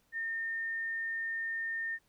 sine tone, 1820 Hz, A#6, 42 cents flat, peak -33 dBFS, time 0.12-1.99 s, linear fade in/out 50 ms, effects pink hiss -72 dBFS RMS until 2.08 s

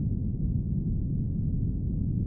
white low-pass noise, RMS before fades -28 dBFS, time 0-2.26 s, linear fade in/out 2 ms, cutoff 190 Hz, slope 24 dB/octave, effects none

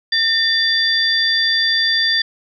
sine tone cluster, 1820 / 3496 / 4728 Hz, A#6 / A7 / D8, -42 / -12 / +11 cents, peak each -18 dBFS, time 0.12-2.22 s, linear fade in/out 5 ms, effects none

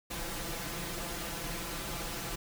pink noise with comb filter, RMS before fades -38 dBFS, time 0.1-2.36 s, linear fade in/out 10 ms, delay 5.9 ms, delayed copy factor +0.8, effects none

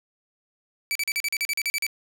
sawtooth tone bursts, 2308 Hz, D7, 31 cents flat, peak -20 dBFS, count 12, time 0.91-1.866 s, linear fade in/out 0 ms, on 43 ms, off 40 ms, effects none

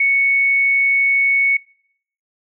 sine tone, 2217 Hz, C#7, in tune, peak -12 dBFS, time 0-1.57 s, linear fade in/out 5 ms, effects noise-tail reverb RT60 0.7 s tail -26 dB re dry

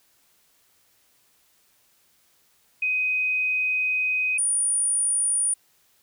sine tone pair in turn, 2510 / 9476 Hz, D#7 / D9, +15 / +14 cents, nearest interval octave + major seventh, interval 2299 cents, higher second, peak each -21 / -20 dBFS, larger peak second, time 2.82-4.38 / 4.38-5.54 s, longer first, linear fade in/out 5 ms, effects white hiss -63 dBFS RMS until 6.02 s

